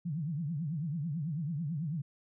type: tone with vibrato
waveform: sine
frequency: 156 Hz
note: D#3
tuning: 5 cents sharp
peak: -32 dBFS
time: 0.05-2.02 s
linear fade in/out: 10 ms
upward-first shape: triangle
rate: 9.1 Hz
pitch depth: 260 cents each way
effects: none

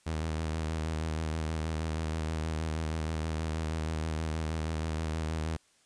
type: tone with vibrato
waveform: sawtooth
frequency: 79.3 Hz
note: D#2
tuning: 33 cents sharp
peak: -27 dBFS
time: 0.06-5.57 s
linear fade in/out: 10 ms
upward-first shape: square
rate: 6.3 Hz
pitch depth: 33 cents each way
effects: white hiss -66 dBFS RMS until 5.85 s + resampled to 22050 Hz

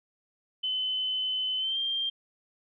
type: tone with pitch glide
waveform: sine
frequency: 3036 to 3181 Hz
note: F#7 to G7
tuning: +44 to +25 cents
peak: -27 dBFS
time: 0.63-2.1 s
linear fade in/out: 10 ms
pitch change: +81 cents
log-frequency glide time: 1.58-1.78 s
effects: none

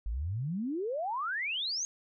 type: exponential sweep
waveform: sine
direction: up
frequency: 48.52 to 6645 Hz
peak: -31 dBFS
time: 0.06-1.85 s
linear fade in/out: 0 ms
effects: none

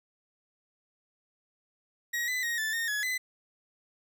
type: tone with pitch steps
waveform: 40% pulse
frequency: 1896 / 2006 / 1876 / 1755 / 1839 / 1691 / 2018 Hz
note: A#6 / B6 / A#6 / A6 / A#6 / G#6 / B6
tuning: +29 / +26 / +11 / -5 / -24 / +31 / +37 cents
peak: -28 dBFS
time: 2.13-3.18 s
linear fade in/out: 10 ms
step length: 150 ms
effects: none

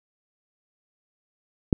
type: click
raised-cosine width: 3 ms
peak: -5 dBFS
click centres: 1.728 s
effects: none

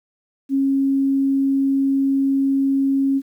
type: tone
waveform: sine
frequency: 272.6 Hz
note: C#4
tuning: 29 cents flat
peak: -15 dBFS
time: 0.49-3.22 s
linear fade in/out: 50 ms
effects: 9-bit

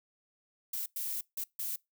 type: noise bursts at uneven times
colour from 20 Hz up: violet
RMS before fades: -36 dBFS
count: 4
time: 0.73-0.86 / 0.96-1.21 / 1.37-1.44 / 1.59-1.76 s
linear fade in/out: 5 ms
effects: noise-tail reverb RT60 0.2 s tail -24 dB re dry

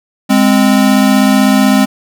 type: tone pair together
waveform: square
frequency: 205.7 / 261.6 Hz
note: G#3 / C4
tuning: -16 / 0 cents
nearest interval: major third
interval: 416 cents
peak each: -10 dBFS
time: 0.29-1.86 s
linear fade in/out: 20 ms
effects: none

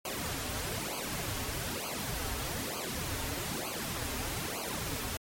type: noise with flanger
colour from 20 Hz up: pink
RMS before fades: -36 dBFS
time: 0.05-5.17 s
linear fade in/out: 2 ms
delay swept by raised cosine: 0.54 to 6.04 ms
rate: 1.1 Hz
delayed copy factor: -1
effects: MP3 64 kbps

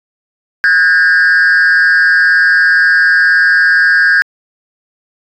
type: tone with frequency modulation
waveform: sine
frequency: 1619 Hz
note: G#6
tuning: 45 cents flat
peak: -3 dBFS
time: 0.64-4.22 s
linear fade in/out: 0 ms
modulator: 159 Hz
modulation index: 0.72
effects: tanh soft clip ceiling -5 dBFS

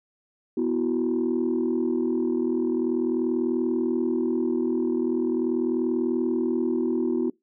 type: chord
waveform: sine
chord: B suspended fourth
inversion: none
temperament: equal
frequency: 246.9 / 329.6 / 370 Hz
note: B3 / E4 / F#4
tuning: 0 / 0 / 0 cents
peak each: -25 dBFS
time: 0.57-7.3 s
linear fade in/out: 5 ms
effects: noise-tail reverb RT60 0.2 s tail -25 dB re dry + tanh soft clip ceiling -16 dBFS

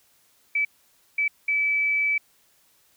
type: tone bursts at uneven times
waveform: sine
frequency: 2303 Hz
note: D7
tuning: 34 cents flat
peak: -20 dBFS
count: 3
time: 0.55-0.65 / 1.18-1.28 / 1.48-2.18 s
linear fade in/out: 5 ms
effects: white hiss -62 dBFS RMS until 2.96 s

